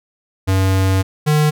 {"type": "tone pair in turn", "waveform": "square", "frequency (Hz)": [95.3, 151.28], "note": ["G2", "D#3"], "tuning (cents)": [-48, -48], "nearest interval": "minor sixth", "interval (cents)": 800, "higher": "second", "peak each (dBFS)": [-13, -12], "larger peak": "second", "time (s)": [[0.47, 1.03], [1.26, 1.51]], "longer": "first", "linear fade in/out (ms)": 20, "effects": []}